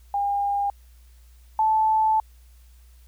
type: tone pair in turn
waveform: sine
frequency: 806 / 874 Hz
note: G5 / A5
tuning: +48 / -12 cents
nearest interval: minor second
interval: 140 cents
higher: second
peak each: -21 / -17 dBFS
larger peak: second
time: 0.14-0.7 / 1.59-2.2 s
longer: second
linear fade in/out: 2 ms
effects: added 60 Hz sine -48 dBFS peak until 3.07 s + white hiss -62 dBFS RMS until 3.07 s